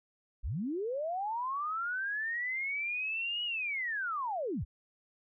sine linear two-way sweep, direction up then down, 33.82 to 2931 to 33.82 Hz, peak -32 dBFS, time 0.43-4.65 s, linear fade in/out 20 ms, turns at 3.44 s, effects none

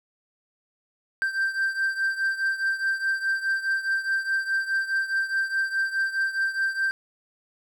triangle beating tone pair, 1568 / 1572.8 Hz, G6 / G6, 0 / +5 cents, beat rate 4.8 Hz, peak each -23 / -27 dBFS, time 1.22-6.91 s, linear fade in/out 0 ms, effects none

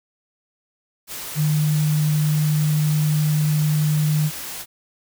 sine tone in noise, 151.9 Hz, D#3, 41 cents flat, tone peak -16 dBFS, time 1.35-4.31 s, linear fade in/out 50 ms, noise white, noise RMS -32 dBFS, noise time 1.07-4.66 s, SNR +13 dB, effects none

